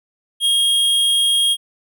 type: tone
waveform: square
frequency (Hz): 3256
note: G#7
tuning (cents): -35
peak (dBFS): -14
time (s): 0.4-1.57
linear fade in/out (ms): 50
effects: none